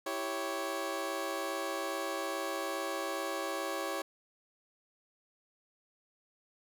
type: chord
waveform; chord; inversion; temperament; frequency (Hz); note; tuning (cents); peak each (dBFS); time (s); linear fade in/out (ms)
20% pulse; C# diminished; first; equal; 329.6 / 392 / 554.4; E4 / G4 / C#5; 0 / 0 / 0; -35 / -35 / -32; 0.06-4.02; 5
effects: none